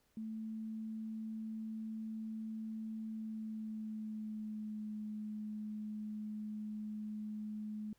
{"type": "tone with pitch glide", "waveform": "sine", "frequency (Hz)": [220, 212.9], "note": ["A3", "G#3"], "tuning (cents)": [0, 43], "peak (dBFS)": -40, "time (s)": [0.17, 7.93], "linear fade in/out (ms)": 2, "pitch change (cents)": -57, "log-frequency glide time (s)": [3.07, 4.93], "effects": ["pink hiss -75 dBFS RMS until 7.98 s"]}